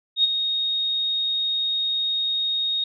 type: tone with ADSR envelope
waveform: sine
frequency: 3729 Hz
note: A#7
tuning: in tune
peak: -13 dBFS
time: 0.16-2.84 s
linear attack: 79 ms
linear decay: 21 ms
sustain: -8 dB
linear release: 4 ms
effects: none